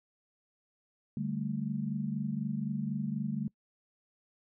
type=chord; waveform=sine; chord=D suspended fourth; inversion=none; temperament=equal; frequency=146.83 / 196 / 220 Hz; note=D3 / G3 / A3; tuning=0 / 0 / 0 cents; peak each=-36 / -36 / -35 dBFS; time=1.17-3.48 s; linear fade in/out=2 ms; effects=noise-tail reverb RT60 0.1 s tail -24 dB re dry